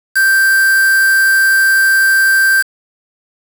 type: tone with quantisation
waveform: triangle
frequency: 1568 Hz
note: G6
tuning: in tune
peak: -6 dBFS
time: 0.15-2.63 s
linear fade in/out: 20 ms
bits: 3
effects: none